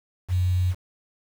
sine tone with quantisation, 90.8 Hz, F#2, 32 cents flat, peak -19 dBFS, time 0.28-0.75 s, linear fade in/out 50 ms, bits 7, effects none

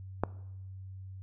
click, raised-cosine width 1 ms, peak -13 dBFS, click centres 0.236 s, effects noise-tail reverb RT60 0.9 s tail -20 dB re dry + added 95 Hz sine -42 dBFS peak until 1.22 s

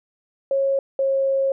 sine tone pair in turn, 546 / 541.6 Hz, C#5 / C#5, -26 / -40 cents, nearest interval unison, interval 14 cents, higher first, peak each -17 dBFS, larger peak neither, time 0.51-0.79 / 0.99-1.52 s, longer second, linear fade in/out 2 ms, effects none

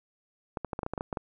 clicks, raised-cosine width 1 ms, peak -18 dBFS, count 11, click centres 0.572 / 0.647 / 0.732 / 0.791 / 0.832 / 0.864 / 0.936 / 0.978 / 1.009 / 1.128 / 1.172 s, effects none

